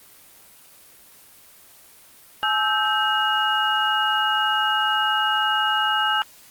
sine tone cluster, 852 / 1306 / 1564 / 2876 Hz, G#5 / E6 / G6 / F#7, +44 / -17 / -4 / -50 cents, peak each -24 dBFS, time 2.43-6.22 s, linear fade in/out 0 ms, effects white hiss -49 dBFS RMS until 6.5 s + Opus 24 kbps

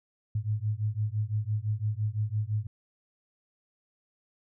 sine beating tone pair, 103.83 / 109.73 Hz, G#2 / A2, 0 / -4 cents, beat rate 5.9 Hz, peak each -30 dBFS, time 0.35-2.67 s, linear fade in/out 5 ms, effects none

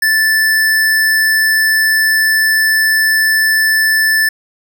square tone, 1757 Hz, A6, 3 cents flat, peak -10 dBFS, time 0.02-4.29 s, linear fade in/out 5 ms, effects none

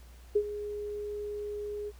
sine tone with ADSR envelope, 415.3 Hz, G#4, in tune, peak -20 dBFS, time 0.35-1.92 s, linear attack 10 ms, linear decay 66 ms, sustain -14 dB, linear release 41 ms, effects added 60 Hz sine -49 dBFS peak until 1.99 s + pink hiss -60 dBFS RMS until 1.99 s

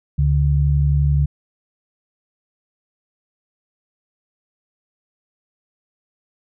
sine tone pair together, 71.65 / 143.3 Hz, D2 / D3, -42 / -42 cents, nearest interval octave, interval 1200 cents, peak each -16 dBFS, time 0.18-1.26 s, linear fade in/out 10 ms, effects none

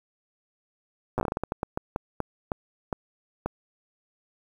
slowing click train, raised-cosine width 1 ms, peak -13 dBFS, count 18, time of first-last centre 1.18-3.46 s, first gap 8 ms, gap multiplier 1.3, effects 8-bit

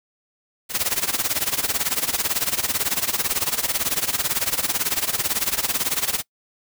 white noise with tremolo, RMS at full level -20 dBFS, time 0.69-6.23 s, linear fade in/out 50 ms, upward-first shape sine, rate 18 Hz, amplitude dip 85%, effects noise-tail reverb RT60 0.1 s tail -24 dB re dry

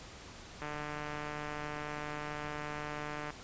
click train, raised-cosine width 0.5 ms, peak -25 dBFS, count 401, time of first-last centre 0.62-3.305 s, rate 149 Hz, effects pink hiss -50 dBFS RMS until 3.43 s + resampled to 16000 Hz

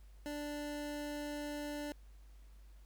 25% pulse tone, 293.7 Hz, D4, in tune, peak -36 dBFS, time 0.26-1.92 s, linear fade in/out 0 ms, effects added 50 Hz sine -54 dBFS peak until 2.85 s + pink hiss -71 dBFS RMS until 2.85 s

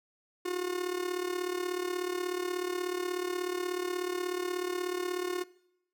45% pulse tone with amplitude modulation, 360 Hz, F#4, 47 cents flat, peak -28 dBFS, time 0.45-5.44 s, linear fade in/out 10 ms, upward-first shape sine, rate 36.5 Hz, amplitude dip 70%, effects noise-tail reverb RT60 0.8 s tail -22 dB re dry

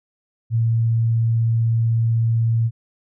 sine tone, 114.5 Hz, A#2, 31 cents flat, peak -15 dBFS, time 0.5-2.71 s, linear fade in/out 50 ms, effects none

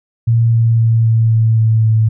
sine tone with pitch steps, 115.6 / 114.74 / 113.88 / 113.02 / 112.18 / 111.34 / 110.51 Hz, A#2 / A#2 / A#2 / A2 / A2 / A2 / A2, -14 / -27 / -40 / +47 / +34 / +21 / +8 cents, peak -8 dBFS, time 0.27-2.09 s, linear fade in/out 10 ms, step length 260 ms, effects none

